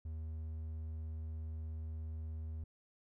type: tone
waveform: triangle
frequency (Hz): 79.2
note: D#2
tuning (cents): +31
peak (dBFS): -38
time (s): 0.05-2.64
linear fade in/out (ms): 5
effects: none